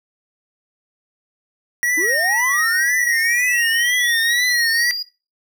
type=tone with vibrato; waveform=square; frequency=1904 Hz; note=A#6; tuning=36 cents sharp; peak=-17 dBFS; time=1.83-4.91 s; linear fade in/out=0 ms; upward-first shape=triangle; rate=2 Hz; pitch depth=87 cents each way
type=linear sweep; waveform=triangle; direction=up; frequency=295.3 to 4897 Hz; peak=-21 dBFS; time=1.97-5.03 s; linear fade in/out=10 ms
effects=noise-tail reverb RT60 0.3 s tail -18 dB re dry